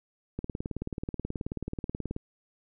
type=click train; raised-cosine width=3 ms; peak=-20 dBFS; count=34; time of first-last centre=0.39-2.164 s; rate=18.6 Hz; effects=none